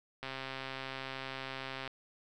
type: click train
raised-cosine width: 0.3 ms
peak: -24 dBFS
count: 220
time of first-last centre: 0.23-1.877 s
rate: 133 Hz
effects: none

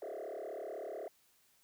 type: tone with frequency modulation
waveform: sine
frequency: 532 Hz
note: C5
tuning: 29 cents sharp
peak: -38 dBFS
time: 0.02-1.08 s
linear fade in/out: 2 ms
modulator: 36 Hz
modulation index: 4.4
effects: tanh soft clip ceiling -39 dBFS + white hiss -70 dBFS RMS until 1.63 s

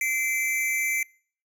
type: tone pair together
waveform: square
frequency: 2067 / 2323 Hz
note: C7 / D7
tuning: -22 / -20 cents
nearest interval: major second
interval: 202 cents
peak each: -27 / -27 dBFS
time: 0.01-1.03 s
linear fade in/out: 2 ms
effects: noise-tail reverb RT60 0.5 s tail -26 dB re dry

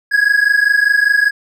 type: tone pair together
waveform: triangle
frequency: 1650 / 1675 Hz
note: G#6 / G#6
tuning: -12 / +14 cents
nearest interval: unison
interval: 26 cents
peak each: -11 dBFS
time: 0.11-1.31 s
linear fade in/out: 20 ms
effects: none

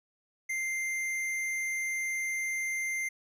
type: tone with hard clipping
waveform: sine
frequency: 2093 Hz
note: C7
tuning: in tune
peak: -32 dBFS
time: 0.49-3.09 s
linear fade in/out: 10 ms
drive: 11 dB
effects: none

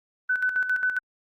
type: tone with tremolo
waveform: sine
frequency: 1504 Hz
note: F#6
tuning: 28 cents sharp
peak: -20 dBFS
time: 0.29-0.99 s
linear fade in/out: 10 ms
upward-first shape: square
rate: 7.4 Hz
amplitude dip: 60%
effects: Opus 32 kbps

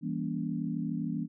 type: chord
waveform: sine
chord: E diminished seventh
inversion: none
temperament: just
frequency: 164.81 / 197.78 / 237.3 / 284.8 Hz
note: E3 / G3 / Bb3 / Db4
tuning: 0 / +16 / +31 / +47 cents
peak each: -35 / -37 / -35 / -37 dBFS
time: 0.01-1.28 s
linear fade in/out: 50 ms
effects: none

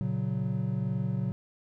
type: chord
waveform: triangle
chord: F# major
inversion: first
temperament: equal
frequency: 116.54 / 138.59 / 185 Hz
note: A#2 / C#3 / F#3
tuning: 0 / 0 / 0 cents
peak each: -30 dBFS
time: 0.01-1.32 s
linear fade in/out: 0 ms
effects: none

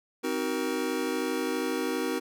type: chord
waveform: square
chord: C half-diminished seventh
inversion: none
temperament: just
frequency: 261.6 / 314 / 376.7 / 470.9 Hz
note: C4 / Eb4 / Gb4 / Bb4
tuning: 0 / +16 / +31 / +18 cents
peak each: -34 dBFS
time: 0.23-2.2 s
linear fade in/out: 20 ms
effects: none

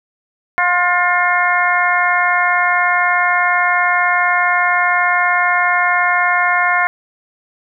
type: harmonic tone with a mistuned harmonic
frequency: 355.9 Hz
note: F4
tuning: 33 cents sharp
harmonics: 2 / 3 / 4 / 5 / 6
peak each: -18 / -18 / -18 / -18 / -18 dBFS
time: 0.58-6.87 s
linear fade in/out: 0 ms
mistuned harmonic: 3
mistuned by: -18 cents
effects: none

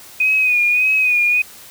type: tone with vibrato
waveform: sine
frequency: 2488 Hz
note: D#7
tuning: 1 cent flat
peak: -12 dBFS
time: 0.2-1.42 s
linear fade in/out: 5 ms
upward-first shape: sine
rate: 1.7 Hz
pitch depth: 47 cents each way
effects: white hiss -40 dBFS RMS until 1.7 s

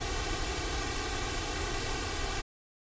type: noise with comb filter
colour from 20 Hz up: pink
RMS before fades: -33 dBFS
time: 0-2.42 s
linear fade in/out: 20 ms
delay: 2.6 ms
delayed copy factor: +0.85
effects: resampled to 16000 Hz

